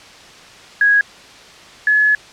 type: tone pair in turn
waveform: sine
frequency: 1657 / 1704.6 Hz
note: G#6 / G#6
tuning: -4 / +45 cents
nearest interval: unison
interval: 49 cents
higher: second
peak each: -9 / -10 dBFS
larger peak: first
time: 0.81-1.01 / 1.87-2.15 s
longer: second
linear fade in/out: 2 ms
effects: white hiss -40 dBFS RMS until 2.32 s + low-pass 5000 Hz 12 dB/octave